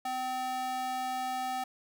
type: tone with high-pass filter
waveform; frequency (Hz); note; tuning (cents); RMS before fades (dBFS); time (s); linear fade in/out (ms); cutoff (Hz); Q
square; 256.7; C4; -33; -34; 0.05-1.64; 5; 620; 5.9
effects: none